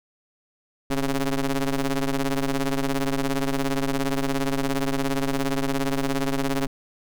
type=ring-modulated tone; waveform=sawtooth; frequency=138.59 Hz; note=C#3; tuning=in tune; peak=-15 dBFS; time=0.9-6.67 s; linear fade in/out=5 ms; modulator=130 Hz; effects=none